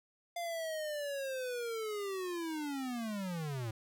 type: linear sweep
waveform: square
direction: down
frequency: 697 to 107.6 Hz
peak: -37 dBFS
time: 0.36-3.71 s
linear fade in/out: 5 ms
effects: none